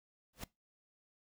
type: noise with exponential growth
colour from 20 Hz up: pink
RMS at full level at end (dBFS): -39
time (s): 0.33-0.44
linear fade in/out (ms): 5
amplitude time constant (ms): 22
effects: noise-tail reverb RT60 0.2 s tail -21 dB re dry